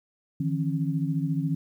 sine tone cluster, 152.4 / 166.6 / 271.5 Hz, D#3 / E3 / C#4, -36 / +19 / -36 cents, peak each -27 / -29 / -30 dBFS, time 0.4-1.55 s, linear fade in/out 5 ms, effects 10-bit

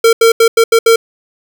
square tone bursts at uneven times, 456.6 Hz, A#4, 36 cents flat, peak -5 dBFS, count 6, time 0.04-0.13 / 0.21-0.32 / 0.4-0.48 / 0.57-0.64 / 0.72-0.79 / 0.86-0.96 s, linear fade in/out 5 ms, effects none

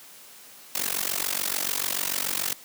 white noise with amplitude modulation, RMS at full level -24 dBFS, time 0.75-2.53 s, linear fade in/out 2 ms, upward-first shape sine, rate 46.9 Hz, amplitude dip 95%, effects white hiss -48 dBFS RMS until 2.64 s + high-pass 150 Hz 12 dB/octave

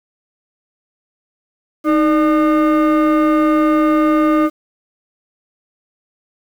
sine tone with frequency modulation, 311.1 Hz, D#4, in tune, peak -8 dBFS, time 1.84-4.5 s, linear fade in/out 50 ms, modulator 906 Hz, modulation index 0.82, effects tanh soft clip ceiling -9 dBFS + 7-bit

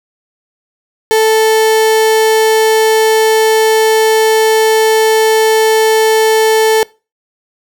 35% pulse tone, 440 Hz, A4, in tune, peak -5 dBFS, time 1.11-6.83 s, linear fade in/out 0 ms, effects noise-tail reverb RT60 0.3 s tail -23 dB re dry

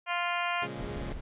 harmonic tone, 349.2 Hz, F4, in tune, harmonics 2 / 3 / 4 / 5 / 6 / 7 / 8 / 9, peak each -34 / -34 / -36 / -39 / -38 / -37 / -39 / -44 dBFS, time 0.06-0.68 s, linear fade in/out 50 ms
15% pulse chord, Bb minor seventh, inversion none, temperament equal with one note detuned, 116.54 / 138.59 / 174.61 / 206.1 Hz, Bb2 / Db3 / F3 / Ab3, 0 / 0 / 0 / -13 cents, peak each -38 / -35 / -39 / -36 dBFS, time 0.62-1.13 s, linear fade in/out 5 ms
brown noise, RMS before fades -39 dBFS, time 0.77-1.21 s, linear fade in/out 10 ms
effects resampled to 8000 Hz

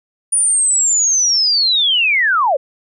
sine linear sweep, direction down, 9600 to 500 Hz, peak -11 dBFS, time 0.32-2.57 s, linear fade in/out 10 ms, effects none

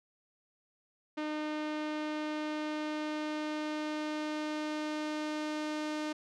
sawtooth tone with low-pass filter sweep, 304.7 Hz, D#4, 36 cents flat, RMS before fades -36 dBFS, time 1.17-6.13 s, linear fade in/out 10 ms, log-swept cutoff 3400 to 5900 Hz, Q 0.83, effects none

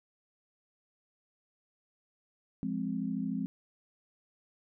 sine chord, F minor, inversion none, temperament equal, 174.61 / 207.7 / 261.6 Hz, F3 / Ab3 / C4, 0 / 0 / 0 cents, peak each -37 / -35 / -35 dBFS, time 2.63-3.46 s, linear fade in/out 0 ms, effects none

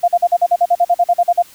sine tone bursts, 698.5 Hz, F5, in tune, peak -8 dBFS, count 15, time 0.03-1.425 s, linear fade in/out 10 ms, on 51 ms, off 45 ms, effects white hiss -44 dBFS RMS until 1.54 s

